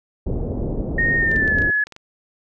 pink low-pass noise, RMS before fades -24 dBFS, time 0.26-1.71 s, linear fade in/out 10 ms, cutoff 530 Hz, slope 24 dB/octave
sine tone with pitch glide, 1852 to 1698.3 Hz, A#6 to G#6, -12 to +38 cents, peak -16 dBFS, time 0.98-1.84 s, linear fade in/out 5 ms, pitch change -150 cents, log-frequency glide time 1.17-1.6 s
clicks, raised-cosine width 0.2 ms, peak -22 dBFS, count 8, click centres 1.315 / 1.362 / 1.478 / 1.586 / 1.62 / 1.87 / 1.923 / 1.964 s
effects none

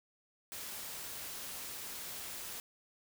white noise, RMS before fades -44 dBFS, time 0.52-2.6 s, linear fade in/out 0 ms, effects none

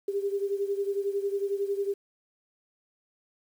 sine beating tone pair, 396.6 / 407.6 Hz, G4 / G#4, +20 / -32 cents, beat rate 11 Hz, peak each -28 / -32 dBFS, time 0.08-1.94 s, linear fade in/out 5 ms, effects 9-bit

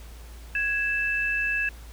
sine tone pair together, 1661.2 / 2637 Hz, G#6 / E7, 0 / 0 cents, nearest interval minor sixth, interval 800 cents, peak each -26 dBFS, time 0.55-1.69 s, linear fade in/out 2 ms, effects added 57 Hz sine -41 dBFS peak until 1.92 s + pink hiss -51 dBFS RMS until 1.92 s

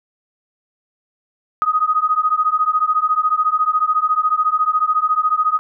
sine beating tone pair, 1244.5 / 1258.5 Hz, D#6 / D#6, 0 / +19 cents, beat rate 14 Hz, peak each -17 dBFS, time 1.62-5.59 s, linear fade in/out 0 ms, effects none

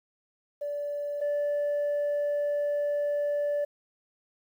sine tone pair in turn, 580 / 582.1 Hz, D5 / D5, -22 / -15 cents, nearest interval unison, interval 7 cents, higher second, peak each -29 / -23 dBFS, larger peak second, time 0.61-1.21 / 1.21-3.65 s, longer second, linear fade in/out 10 ms, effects tanh soft clip ceiling -24 dBFS + 10-bit

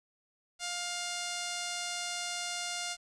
5% pulse tone, 705 Hz, F5, 16 cents sharp, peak -23 dBFS, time 0.59-2.97 s, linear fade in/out 50 ms, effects resampled to 22050 Hz + 10-bit

